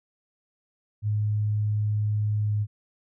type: tone with pitch glide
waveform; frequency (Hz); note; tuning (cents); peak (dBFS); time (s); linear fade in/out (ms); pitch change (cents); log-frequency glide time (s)
sine; 105.5 to 104.83; G#2 to G#2; +28 to +17; -22; 1.02-2.67; 50; -11; 2.42-2.53
effects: none